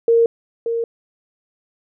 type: tone with echo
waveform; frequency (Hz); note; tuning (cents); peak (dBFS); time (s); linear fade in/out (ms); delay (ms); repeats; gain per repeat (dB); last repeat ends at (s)
sine; 462.7; A#4; -13; -10; 0.08-0.26; 2; 580; 1; -8; 0.84
effects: none